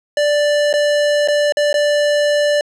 square tone with dropouts, 587.3 Hz, D5, in tune, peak -13 dBFS, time 0.17-2.61 s, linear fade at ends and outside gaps 2 ms, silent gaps 0.729-0.738 / 1.276-1.284 / 1.523-1.57 / 1.729-1.741 s, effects low-pass 7000 Hz 12 dB/octave

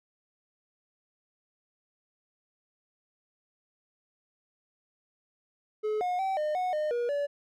triangle tone with pitch steps, 427.8 / 721 / 769 / 607 / 733 / 609 / 478.8 / 574 Hz, A4 / F#5 / G5 / D#5 / F#5 / D#5 / A#4 / D5, -49 / -45 / -33 / -43 / -16 / -37 / +46 / -40 cents, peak -25 dBFS, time 5.83-7.27 s, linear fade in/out 20 ms, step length 180 ms, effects none

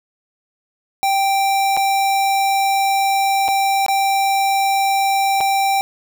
square tone with dropouts, 784 Hz, G5, in tune, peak -15 dBFS, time 1.03-5.81 s, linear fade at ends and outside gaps 0 ms, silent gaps 1.767-1.773 / 3.481-3.486 / 3.863-3.883 / 5.405-5.409 s, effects none

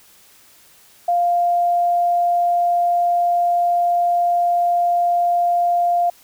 sine tone, 698.5 Hz, F5, in tune, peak -14 dBFS, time 1.08-6.1 s, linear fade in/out 5 ms, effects white hiss -50 dBFS RMS until 6.23 s

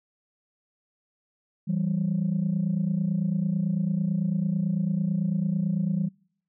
sine tone pair together, 164.9 / 193.92 Hz, E3 / G3, +1 / -18 cents, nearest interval minor third, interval 281 cents, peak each -25 dBFS, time 1.67-6.09 s, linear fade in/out 20 ms, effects noise-tail reverb RT60 0.6 s tail -25 dB re dry + tanh soft clip ceiling -18 dBFS

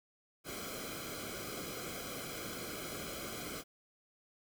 pink noise with comb filter, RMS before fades -43 dBFS, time 0.44-3.64 s, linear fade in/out 50 ms, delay 1.1 ms, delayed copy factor -0.85, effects none

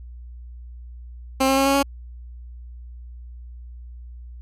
15% pulse tone with pitch steps, 265.6 / 268.7 / 271.8 / 275 / 278.2 Hz, C4 / C4 / C#4 / C#4 / C#4, +26 / +46 / -34 / -14 / +6 cents, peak -10 dBFS, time 1.4-1.83 s, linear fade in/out 10 ms, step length 86 ms, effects added 60 Hz sine -36 dBFS peak until 4.41 s + resampled to 32000 Hz

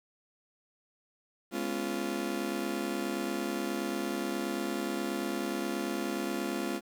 35% pulse chord, C# dominant seventh, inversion second, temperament just, 207.9 / 249.5 / 277.2 / 346.5 Hz, G#3 / B3 / C#4 / E#4, +2 / +18 / 0 / -14 cents, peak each -36 / -37 / -36 / -34 dBFS, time 1.51-6.81 s, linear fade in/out 50 ms, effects 10-bit

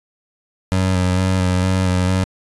25% pulse tone with vibrato, 92.5 Hz, F#2, in tune, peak -11 dBFS, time 0.72-2.24 s, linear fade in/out 0 ms, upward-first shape square, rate 2.2 Hz, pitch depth 22 cents each way, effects resampled to 24000 Hz

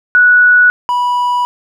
sine / triangle tone pair in turn, 1471 / 979.9 Hz, F#6 / B5, -11 / -14 cents, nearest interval perfect fifth, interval 703 cents, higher first, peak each -4 / -9 dBFS, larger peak first, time 0.15-0.7 / 0.89-1.45 s, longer second, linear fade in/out 0 ms, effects none

